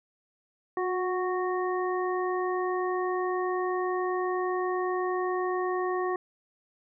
harmonic tone with a mistuned harmonic, 369.1 Hz, F#4, 4 cents flat, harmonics 1 / 2 / 3 / 5, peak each -28 / -34 / -33 / -39 dBFS, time 0.77-6.16 s, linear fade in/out 2 ms, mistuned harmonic 1, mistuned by -28 cents, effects none

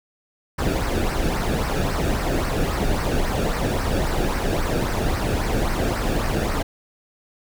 brown noise with flanger, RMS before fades -22 dBFS, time 0.58-6.63 s, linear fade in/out 10 ms, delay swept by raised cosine 0.28 to 1.01 ms, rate 3.7 Hz, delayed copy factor -0.6, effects none

